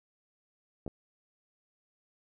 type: clicks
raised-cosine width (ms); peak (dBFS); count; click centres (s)
2; -25; 2; 0.864 / 0.878
effects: none